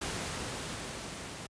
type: noise with level ramp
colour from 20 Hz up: pink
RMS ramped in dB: -35 to -43 dBFS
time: 0.01-1.47 s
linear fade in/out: 10 ms
effects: high-pass 60 Hz 12 dB/octave + resampled to 22050 Hz